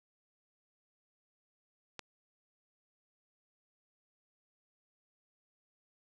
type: click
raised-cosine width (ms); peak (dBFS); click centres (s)
0.2; -24; 1.993
effects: none